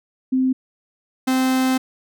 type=tone pair in turn; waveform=sine / 45% pulse; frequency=259.6 / 259.6 Hz; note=C4 / C4; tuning=-13 / -13 cents; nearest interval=unison; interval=0 cents; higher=neither; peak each=-15 / -16 dBFS; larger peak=first; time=0.32-0.53 / 1.27-1.78 s; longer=second; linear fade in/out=10 ms; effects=none